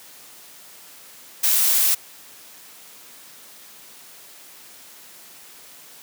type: noise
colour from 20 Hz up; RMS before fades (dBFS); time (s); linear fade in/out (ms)
blue; -18; 1.43-1.95; 10
effects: white hiss -45 dBFS RMS until 6.02 s + high-pass 150 Hz 12 dB/octave